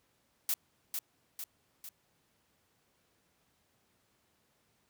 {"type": "noise with echo", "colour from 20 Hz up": "blue", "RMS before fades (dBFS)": -31, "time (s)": [0.49, 0.54], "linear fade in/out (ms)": 2, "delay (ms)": 450, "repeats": 3, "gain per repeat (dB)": -5, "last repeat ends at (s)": 1.89, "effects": ["pink hiss -73 dBFS RMS until 4.89 s", "high-pass 80 Hz 12 dB/octave"]}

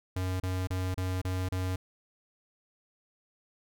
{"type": "tone bursts", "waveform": "square", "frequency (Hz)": 92.5, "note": "F#2", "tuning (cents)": 0, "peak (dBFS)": -30, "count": 6, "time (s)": [0.16, 1.76], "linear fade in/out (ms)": 5, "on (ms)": 240, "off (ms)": 32, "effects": []}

